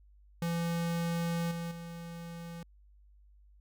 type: tone with level steps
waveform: square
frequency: 169 Hz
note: E3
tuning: 43 cents sharp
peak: -31 / -36 / -42 dBFS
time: 0.42-2.63 s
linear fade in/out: 2 ms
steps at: 1.51 / 1.71 s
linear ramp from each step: 5 ms
effects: added 50 Hz sine -57 dBFS peak until 3.6 s